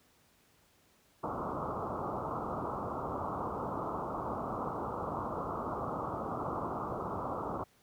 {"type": "low-pass noise", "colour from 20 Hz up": "white", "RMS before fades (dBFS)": -37, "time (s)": [1.23, 7.64], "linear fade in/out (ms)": 10, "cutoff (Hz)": 1300, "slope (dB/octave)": 96, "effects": ["pink hiss -67 dBFS RMS until 7.82 s", "high-pass 60 Hz 12 dB/octave"]}